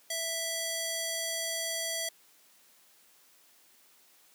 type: tone with band-pass filter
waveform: square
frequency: 659.3 Hz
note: E5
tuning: in tune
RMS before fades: -34 dBFS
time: 0.1-2.09 s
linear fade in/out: 5 ms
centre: 8100 Hz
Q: 0.66
effects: white hiss -62 dBFS RMS until 4.34 s + high-pass 200 Hz 12 dB/octave